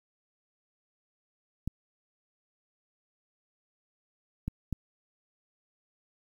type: clicks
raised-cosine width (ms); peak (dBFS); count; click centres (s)
5; -19; 3; 1.676 / 4.48 / 4.727
effects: 9-bit